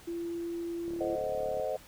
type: tone with pitch glide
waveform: sine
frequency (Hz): 340 to 337.5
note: F4 to E4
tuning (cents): -46 to +41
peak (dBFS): -33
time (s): 0.07-1.16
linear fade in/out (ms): 10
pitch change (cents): -13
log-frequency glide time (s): 0.96-1.04
type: click train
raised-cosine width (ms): 2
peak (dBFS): -33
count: 27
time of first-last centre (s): 0.88-1.598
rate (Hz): 36.2
type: chord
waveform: sine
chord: A diminished seventh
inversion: none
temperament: equal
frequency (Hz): 440 / 523.3 / 622.3 / 740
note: A4 / C5 / Eb5 / Gb5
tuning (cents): 0 / 0 / 0 / 0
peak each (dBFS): -39 / -34 / -34 / -39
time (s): 1-1.77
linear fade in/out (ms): 10
effects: pink hiss -54 dBFS RMS until 1.87 s